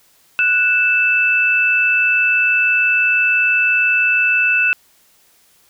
sine tone pair together, 1478.9 / 2637 Hz, F#6 / E7, -1 / 0 cents, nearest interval minor seventh, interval 1001 cents, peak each -17 / -13 dBFS, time 0.39-4.73 s, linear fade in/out 0 ms, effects white hiss -54 dBFS RMS until 5.69 s

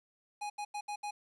square tone bursts at uneven times, 829 Hz, G#5, 3 cents flat, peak -37 dBFS, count 5, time 0.41-0.5 / 0.58-0.65 / 0.74-0.81 / 0.88-0.96 / 1.03-1.11 s, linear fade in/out 10 ms, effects resampled to 24000 Hz + 11-bit

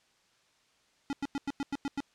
square tone bursts, 280.2 Hz, C#4, 19 cents sharp, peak -31 dBFS, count 8, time 1.1-2.004 s, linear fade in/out 0 ms, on 29 ms, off 96 ms, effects white hiss -68 dBFS RMS until 2.14 s + low-pass 6000 Hz 12 dB/octave

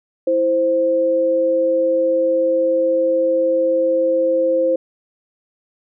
sine tone pair together, 329.6 / 523.4 Hz, E4 / C5, 0 / 0 cents, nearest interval minor sixth, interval 800 cents, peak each -22 / -14 dBFS, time 0.27-4.76 s, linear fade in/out 5 ms, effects none

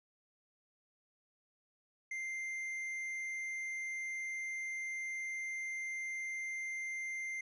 triangle tone with tanh clipping, 2093 Hz, C7, in tune, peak -39 dBFS, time 2.11-7.41 s, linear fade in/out 5 ms, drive 10 dB, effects none

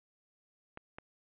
clicks, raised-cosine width 0.5 ms, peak -29 dBFS, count 2, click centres 0.774 / 0.985 s, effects resampled to 8000 Hz

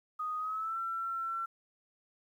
sine tone with pitch glide, 1244.5 to 1349.3 Hz, D#6 to E6, 0 to +40 cents, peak -33 dBFS, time 0.19-1.46 s, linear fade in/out 10 ms, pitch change +140 cents, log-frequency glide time 0.38-0.79 s, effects 11-bit

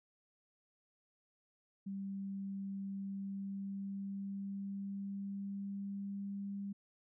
sine tone with pitch glide, 196 to 199.31 Hz, G3 to G3, 0 to +29 cents, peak -39 dBFS, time 1.86-6.73 s, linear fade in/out 10 ms, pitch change +29 cents, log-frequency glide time 2.86-6.53 s, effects none

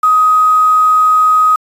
sine tone with quantisation, 1257 Hz, D#6, 17 cents sharp, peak -6 dBFS, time 0.03-1.56 s, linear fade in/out 5 ms, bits 5, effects resampled to 32000 Hz

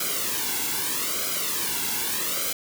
white noise with flanger, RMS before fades -27 dBFS, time 0-2.53 s, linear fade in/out 5 ms, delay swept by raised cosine 1.1 to 1.66 ms, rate 0.8 Hz, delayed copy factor -0.75, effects none

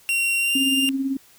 45% pulse tone with pitch glide, 2748 to 2796 Hz, F7 to F7, -29 to +1 cents, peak -19 dBFS, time 0.09-0.89 s, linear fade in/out 0 ms, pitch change +30 cents, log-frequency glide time 0.39-0.57 s
sine tone with tremolo, 269.7 Hz, C#4, 47 cents flat, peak -19 dBFS, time 0.55-1.17 s, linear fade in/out 5 ms, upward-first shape sine, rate 18 Hz, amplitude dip 50%
effects white hiss -53 dBFS RMS until 1.38 s

